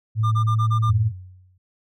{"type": "tone with pitch glide", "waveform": "sine", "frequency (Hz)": [110, 110.89], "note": ["A2", "A2"], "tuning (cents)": [0, 14], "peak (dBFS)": -17, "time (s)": [0.15, 1.12], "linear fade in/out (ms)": 50, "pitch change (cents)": 14, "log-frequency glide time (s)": [0.47, 0.74]}
{"type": "tone bursts", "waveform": "triangle", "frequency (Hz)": 1200, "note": "D6", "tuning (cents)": 37, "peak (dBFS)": -21, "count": 6, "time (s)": [0.23, 0.909], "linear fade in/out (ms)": 20, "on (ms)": 89, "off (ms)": 29}
{"type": "tone with exponential decay", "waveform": "sine", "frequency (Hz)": 92, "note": "F#2", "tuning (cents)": -9, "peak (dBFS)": -18, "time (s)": [0.89, 1.58], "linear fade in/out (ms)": 5, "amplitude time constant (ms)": 150}
{"effects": []}